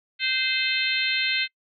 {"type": "harmonic tone", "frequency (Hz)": 519, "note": "C5", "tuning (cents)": -14, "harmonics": [3, 4, 5, 6, 7, 8], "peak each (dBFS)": [-31, -27, -28, -30, -30, -29], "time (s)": [0.19, 1.48], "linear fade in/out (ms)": 50, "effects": ["noise-tail reverb RT60 0.1 s tail -26 dB re dry"]}